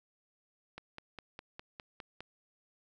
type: click train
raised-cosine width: 0.3 ms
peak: -28 dBFS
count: 8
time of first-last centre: 0.78-2.206 s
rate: 4.91 Hz
effects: none